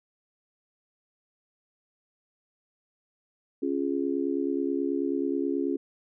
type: chord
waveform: sine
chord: Db major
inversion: none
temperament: just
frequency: 277.2 / 346.5 / 415.8 Hz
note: Db4 / F4 / Ab4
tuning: 0 / -14 / +2 cents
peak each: -28 / -30 / -32 dBFS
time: 3.62-5.77 s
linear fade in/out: 10 ms
effects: none